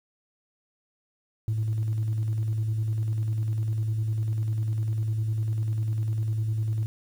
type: tone with tremolo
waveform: sine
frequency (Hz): 109.6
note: A2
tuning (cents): -6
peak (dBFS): -21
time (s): 1.48-6.86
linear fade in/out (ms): 0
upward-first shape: square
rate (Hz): 10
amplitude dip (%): 35
effects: tanh soft clip ceiling -21 dBFS + 9-bit